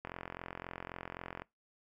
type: click train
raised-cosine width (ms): 0.5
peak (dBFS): -26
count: 61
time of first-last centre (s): 0.05-1.42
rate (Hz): 43.8
effects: noise-tail reverb RT60 0.2 s tail -23 dB re dry